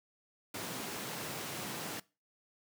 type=high-pass noise; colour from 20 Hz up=pink; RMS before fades=-41 dBFS; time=0.54-2 s; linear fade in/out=5 ms; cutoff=130 Hz; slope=24 dB/octave; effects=noise-tail reverb RT60 0.3 s tail -22 dB re dry